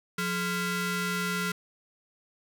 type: ring-modulated tone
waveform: sawtooth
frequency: 605 Hz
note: D#5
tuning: 49 cents flat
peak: -21 dBFS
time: 0.18-1.52 s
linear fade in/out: 5 ms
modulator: 784 Hz
effects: none